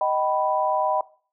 sine chord, Eb augmented, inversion none, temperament equal with one note detuned, 622.3 / 770.1 / 987.8 Hz, Eb5 / G5 / B5, 0 / -31 / 0 cents, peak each -24 dBFS, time 0.01-1.01 s, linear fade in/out 2 ms, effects noise-tail reverb RT60 0.4 s tail -19 dB re dry

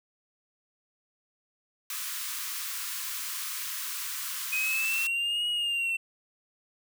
white high-pass noise, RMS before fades -35 dBFS, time 1.9-5.07 s, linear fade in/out 2 ms, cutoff 1000 Hz, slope 96 dB/octave
triangle linear two-way sweep, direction up then down, 2502 to 2905 to 2683 Hz, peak -25 dBFS, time 4.52-5.97 s, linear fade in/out 10 ms, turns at 5.49 s
effects none

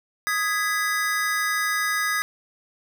square chord, G# minor, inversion second, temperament just, 1245.9 / 1661.2 / 1993.5 Hz, D#6 / G#6 / B6, +2 / 0 / +16 cents, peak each -28 / -26 / -28 dBFS, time 0.27-2.22 s, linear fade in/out 0 ms, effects 9-bit

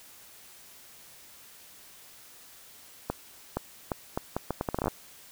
accelerating click train, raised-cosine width 1 ms, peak -14 dBFS, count 15, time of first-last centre 3.1-4.881 s, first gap 470 ms, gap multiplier 0.74, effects white hiss -52 dBFS RMS until 5.31 s

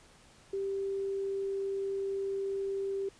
sine tone, 392 Hz, G4, in tune, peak -31 dBFS, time 0.53-3.09 s, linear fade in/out 5 ms, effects pink hiss -59 dBFS RMS until 3.19 s + resampled to 22050 Hz

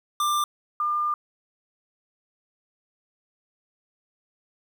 square / sine tone pair in turn, 1188 / 1201.8 Hz, D6 / D6, +20 / +40 cents, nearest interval unison, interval 20 cents, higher second, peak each -22 / -22 dBFS, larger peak neither, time 0.2-0.44 / 0.8-1.14 s, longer second, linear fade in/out 2 ms, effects 10-bit

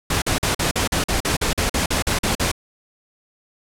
pink noise bursts, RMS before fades -20 dBFS, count 15, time 0.1-2.516 s, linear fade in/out 5 ms, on 120 ms, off 44 ms, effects low-pass 11000 Hz 12 dB/octave

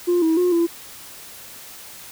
sine tone with pitch steps, 351.4 / 322.9 / 358 / 338.5 Hz, F4 / E4 / F4 / E4, +11 / -36 / +43 / +46 cents, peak -13 dBFS, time 0.07-0.67 s, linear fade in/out 20 ms, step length 150 ms, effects tanh soft clip ceiling -13 dBFS + white hiss -40 dBFS RMS until 2.11 s

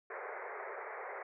pink band-pass noise, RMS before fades -44 dBFS, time 0.1-1.23 s, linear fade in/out 5 ms, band 390 to 2200 Hz, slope 96 dB/octave, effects none

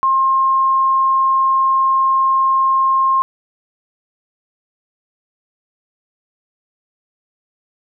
sine tone, 1065 Hz, C6, 30 cents sharp, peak -11 dBFS, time 0.03-3.22 s, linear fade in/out 0 ms, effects none

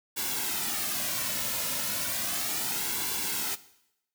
white noise with flanger, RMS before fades -31 dBFS, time 0.16-3.56 s, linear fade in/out 20 ms, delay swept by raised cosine 1.6 to 2.6 ms, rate 0.34 Hz, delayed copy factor -0.65, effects noise-tail reverb RT60 0.8 s tail -17 dB re dry

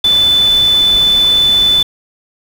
sine tone in noise, 3504 Hz, A7, 8 cents flat, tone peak -7 dBFS, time 0.04-1.83 s, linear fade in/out 5 ms, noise pink, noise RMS -25 dBFS, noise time 0.04-1.83 s, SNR +15 dB, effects none

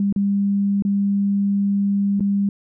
sine tone with dropouts, 200 Hz, G3, 35 cents sharp, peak -16 dBFS, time 0-2.49 s, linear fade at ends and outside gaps 2 ms, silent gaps 0.126-0.161 / 0.823-0.85 / 2.197-2.206 s, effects none

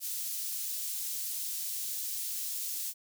white high-pass noise, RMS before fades -36 dBFS, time 0-2.94 s, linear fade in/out 50 ms, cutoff 4900 Hz, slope 12 dB/octave, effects none

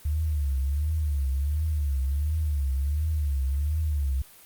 sine tone with vibrato, 72.5 Hz, D2, 22 cents flat, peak -23 dBFS, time 0.05-4.22 s, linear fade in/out 5 ms, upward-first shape triangle, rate 1.4 Hz, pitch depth 170 cents each way, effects white hiss -51 dBFS RMS until 4.45 s + Opus 32 kbps

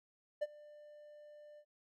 triangle tone with ADSR envelope, 595 Hz, D5, 22 cents sharp, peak -29 dBFS, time 0.41-1.65 s, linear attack 16 ms, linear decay 35 ms, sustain -23 dB, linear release 68 ms, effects none

